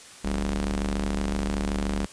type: ring-modulated tone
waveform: sawtooth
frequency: 73.42 Hz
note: D2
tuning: in tune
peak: -18 dBFS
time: 0.24-2.06 s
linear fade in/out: 10 ms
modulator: 124 Hz
effects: white hiss -46 dBFS RMS until 2.12 s + resampled to 22050 Hz

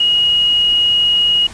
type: tone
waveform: sine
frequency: 2887 Hz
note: F#7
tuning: 43 cents flat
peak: -10 dBFS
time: 0-1.47 s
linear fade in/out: 5 ms
effects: pink hiss -35 dBFS RMS until 1.53 s + resampled to 22050 Hz

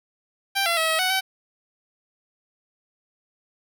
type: tone with pitch steps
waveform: 10% pulse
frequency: 786 / 680 / 645 / 641 / 743 / 763 Hz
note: G5 / F5 / E5 / E5 / F#5 / G5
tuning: +4 / -46 / -38 / -49 / +7 / -47 cents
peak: -12 dBFS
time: 0.55-1.21 s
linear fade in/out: 20 ms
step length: 110 ms
effects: none

